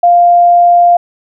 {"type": "tone", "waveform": "sine", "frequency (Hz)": 698.5, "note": "F5", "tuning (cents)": 0, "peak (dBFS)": -3, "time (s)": [0.03, 0.97], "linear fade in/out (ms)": 5, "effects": []}